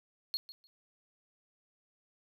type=tone with echo; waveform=triangle; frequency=4278 Hz; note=C8; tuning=38 cents sharp; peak=-30 dBFS; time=0.34-0.37 s; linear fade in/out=0 ms; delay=150 ms; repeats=2; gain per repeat=-15 dB; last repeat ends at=0.67 s; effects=none